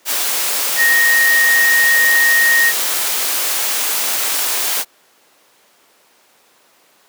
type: tone in noise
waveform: sine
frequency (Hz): 1864.7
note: A#6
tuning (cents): 0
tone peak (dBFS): -10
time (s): 0.76-2.73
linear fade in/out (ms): 50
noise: white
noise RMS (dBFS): -18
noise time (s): 0.05-4.85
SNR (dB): +5
effects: pink hiss -52 dBFS RMS until 7.08 s + high-pass 400 Hz 12 dB/octave